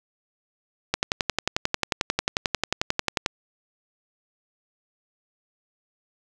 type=click train; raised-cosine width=0.2 ms; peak=-4 dBFS; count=27; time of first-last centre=0.94-3.261 s; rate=11.2 Hz; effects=none